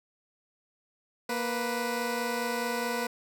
15% pulse tone pair together, 234.6 / 493.9 Hz, A#3 / B4, +11 / 0 cents, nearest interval octave + minor second, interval 1289 cents, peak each -26 / -25 dBFS, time 1.29-3.07 s, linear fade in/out 5 ms, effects none

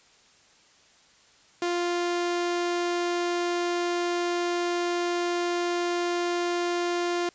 sawtooth tone, 349.2 Hz, F4, in tune, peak -21 dBFS, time 1.62-7.29 s, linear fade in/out 2 ms, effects white hiss -58 dBFS RMS until 7.34 s + resampled to 16000 Hz

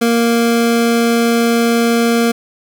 25% pulse tone, 233.1 Hz, A#3, in tune, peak -7 dBFS, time 0.01-2.32 s, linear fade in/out 10 ms, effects none

